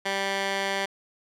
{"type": "tone with band-pass filter", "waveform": "15% pulse", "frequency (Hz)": 196, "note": "G3", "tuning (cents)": 0, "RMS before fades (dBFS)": -28, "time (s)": [0.05, 0.86], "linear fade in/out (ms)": 10, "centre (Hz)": 2200, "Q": 0.7, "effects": []}